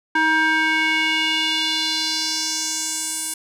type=tone with band-pass filter sweep; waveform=square; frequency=316.4 Hz; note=D#4; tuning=29 cents sharp; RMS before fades=-21 dBFS; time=0.15-3.34 s; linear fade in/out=5 ms; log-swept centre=1400 to 9700 Hz; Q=2.6; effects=none